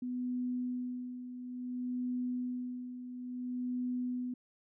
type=tone with tremolo; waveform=sine; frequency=248.9 Hz; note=B3; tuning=14 cents sharp; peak=-32 dBFS; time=0.02-4.34 s; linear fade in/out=5 ms; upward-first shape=sine; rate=0.58 Hz; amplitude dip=65%; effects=none